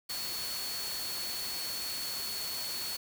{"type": "tone in noise", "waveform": "sine", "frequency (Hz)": 4400, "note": "C#8", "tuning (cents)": -14, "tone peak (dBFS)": -37, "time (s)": [0.09, 2.97], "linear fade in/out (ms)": 10, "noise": "white", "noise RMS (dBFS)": -39, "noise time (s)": [0.09, 2.97], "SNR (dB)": -1, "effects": []}